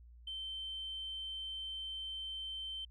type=tone; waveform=sine; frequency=3100 Hz; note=G7; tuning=20 cents flat; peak=-39 dBFS; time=0.27-2.85 s; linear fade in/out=5 ms; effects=tanh soft clip ceiling -35 dBFS + added 59 Hz sine -54 dBFS peak until 2.9 s